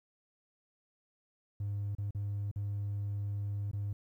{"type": "tone with dropouts", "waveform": "triangle", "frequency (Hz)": 101.6, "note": "G#2", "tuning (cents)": -38, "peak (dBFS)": -30, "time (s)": [1.6, 3.93], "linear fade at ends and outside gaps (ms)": 5, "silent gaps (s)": [[1.951, 1.983], [2.108, 2.148], [2.514, 2.559], [3.714, 3.732]], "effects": ["tanh soft clip ceiling -29 dBFS", "12-bit"]}